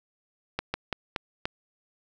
slowing click train, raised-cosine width 0.3 ms, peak -12 dBFS, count 5, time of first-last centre 0.59-1.455 s, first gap 150 ms, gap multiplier 1.25, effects none

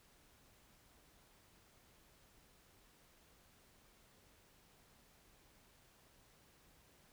silence, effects pink hiss -68 dBFS RMS until 7.12 s

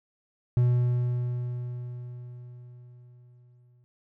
triangle tone with exponential decay, 122.6 Hz, B2, 12 cents flat, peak -16 dBFS, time 0.57-3.84 s, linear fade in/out 0 ms, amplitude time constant 710 ms, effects none

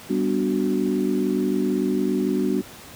sine chord, G major seventh, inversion none, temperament equal, 196 / 246.9 / 293.7 / 370 Hz, G3 / B3 / D4 / F#4, 0 / 0 / 0 / 0 cents, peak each -25 dBFS, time 0.09-2.62 s, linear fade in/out 20 ms, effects pink hiss -42 dBFS RMS until 2.95 s + high-pass 80 Hz 12 dB/octave

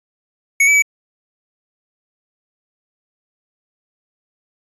square tone with pitch steps, 2221 / 2298 / 2284 Hz, C#7 / D7 / D7, +3 / -38 / -49 cents, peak -10 dBFS, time 0.6-0.822 s, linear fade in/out 5 ms, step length 74 ms, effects resampled to 24000 Hz

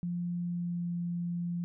sine tone with pitch glide, 174.61 to 173.2 Hz, F3 to F3, 0 to -14 cents, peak -31 dBFS, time 0.03-1.64 s, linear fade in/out 0 ms, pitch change -14 cents, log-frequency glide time 0.38-0.92 s, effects none

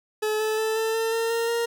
40% pulse tone with pitch steps, 429.1 / 434.3 / 439.6 / 445 / 450.4 / 455.9 / 461.5 / 467.1 Hz, A4 / A4 / A4 / A4 / A4 / A#4 / A#4 / A#4, -43 / -23 / -2 / +20 / +40 / -39 / -17 / +3 cents, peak -22 dBFS, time 0.22-1.66 s, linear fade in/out 10 ms, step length 180 ms, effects none

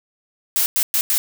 blue noise bursts at uneven times, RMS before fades -18 dBFS, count 4, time 0.56-0.66 / 0.76-0.83 / 0.94-1.01 / 1.1-1.18 s, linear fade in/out 0 ms, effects none

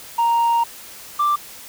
sine tone pair in turn, 932.3 / 1178 Hz, A#5 / D6, 0 / +5 cents, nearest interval major third, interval 405 cents, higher second, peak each -12 / -13 dBFS, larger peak first, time 0.18-0.64 / 1.19-1.36 s, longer first, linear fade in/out 10 ms, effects tanh soft clip ceiling -13 dBFS + white hiss -39 dBFS RMS until 1.68 s

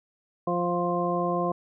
harmonic tone, 175.2 Hz, F3, 6 cents sharp, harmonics 1 / 2 / 3 / 4 / 6, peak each -30 / -30 / -30 / -30 / -30 dBFS, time 0.47-1.52 s, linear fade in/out 5 ms, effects none

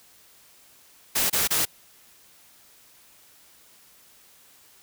white noise bursts, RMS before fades -23 dBFS, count 3, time 1.15-1.654 s, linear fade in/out 10 ms, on 150 ms, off 27 ms, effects white hiss -55 dBFS RMS until 4.82 s

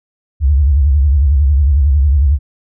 sine tone with vibrato, 70.5 Hz, C#2, 30 cents sharp, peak -7 dBFS, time 0.4-2.39 s, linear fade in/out 50 ms, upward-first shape sine, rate 11 Hz, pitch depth 160 cents each way, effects none

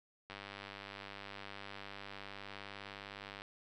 click train, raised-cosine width 0.3 ms, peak -30 dBFS, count 312, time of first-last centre 0.3-3.419 s, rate 99.7 Hz, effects none

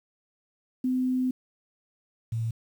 sine tone pair in turn, 255.3 / 113.72 Hz, C4 / A#2, -42 / -42 cents, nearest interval octave + major second, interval 1400 cents, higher first, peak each -23 / -26 dBFS, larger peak first, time 0.84-1.31 / 2.32-2.51 s, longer first, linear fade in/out 5 ms, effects 9-bit

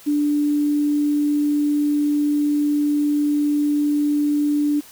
sine tone with quantisation, 293.7 Hz, D4, in tune, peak -16 dBFS, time 0.06-4.81 s, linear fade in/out 20 ms, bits 7, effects white hiss -45 dBFS RMS until 4.91 s

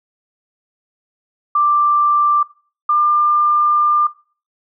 sine tone pair in turn, 1179 / 1196.8 Hz, D6 / D6, +6 / +32 cents, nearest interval unison, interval 26 cents, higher second, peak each -11 dBFS, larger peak neither, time 1.55-2.43 / 2.89-4.07 s, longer second, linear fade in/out 5 ms, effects noise-tail reverb RT60 0.4 s tail -20 dB re dry

